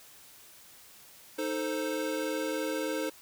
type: chord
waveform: square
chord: A diminished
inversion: second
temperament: equal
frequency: 311.1 / 440 / 523.3 Hz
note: Eb4 / A4 / C5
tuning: 0 / 0 / 0 cents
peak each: -35 / -37 / -35 dBFS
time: 1.38-3.1 s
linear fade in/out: 10 ms
effects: white hiss -54 dBFS RMS until 3.21 s